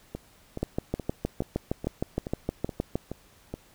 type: two click trains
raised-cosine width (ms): 2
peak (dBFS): -20 / -13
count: 9 / 16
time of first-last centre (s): 0.15-3.54 / 0.63-2.956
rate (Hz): 2.36 / 6.45
effects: pink hiss -58 dBFS RMS until 3.74 s